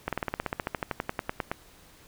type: slowing click train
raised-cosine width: 0.5 ms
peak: -13 dBFS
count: 20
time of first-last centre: 0.08-1.515 s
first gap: 47 ms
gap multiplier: 1.05
effects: pink hiss -55 dBFS RMS until 2.07 s